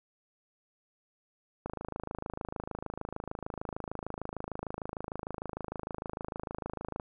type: click train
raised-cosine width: 1 ms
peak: -22 dBFS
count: 143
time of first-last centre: 1.66-6.998 s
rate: 26.6 Hz
effects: none